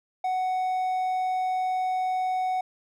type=tone; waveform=triangle; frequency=743 Hz; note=F#5; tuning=7 cents sharp; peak=-22 dBFS; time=0.24-2.61 s; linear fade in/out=5 ms; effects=none